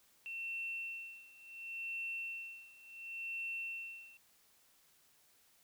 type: tone with tremolo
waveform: sine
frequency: 2700 Hz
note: E7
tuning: 41 cents sharp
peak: -37 dBFS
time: 0.26-4.17 s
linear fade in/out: 0 ms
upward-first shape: sine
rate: 0.7 Hz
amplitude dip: 90%
effects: tanh soft clip ceiling -33 dBFS + white hiss -69 dBFS RMS until 5.63 s